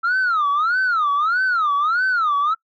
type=tone with vibrato; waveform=sine; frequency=1318.5 Hz; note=E6; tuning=in tune; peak=-14 dBFS; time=0.03-2.55 s; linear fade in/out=20 ms; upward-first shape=sine; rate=1.6 Hz; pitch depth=260 cents each way; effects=noise-tail reverb RT60 0.1 s tail -23 dB re dry + tanh soft clip ceiling -14 dBFS